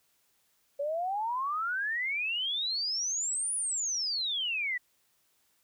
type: exponential two-way sweep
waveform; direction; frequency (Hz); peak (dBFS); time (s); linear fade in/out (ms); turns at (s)
sine; up then down; 554.4 to 9956 to 1912; -29; 0.79-4.78; 10; 3.55
effects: white hiss -71 dBFS RMS until 5.63 s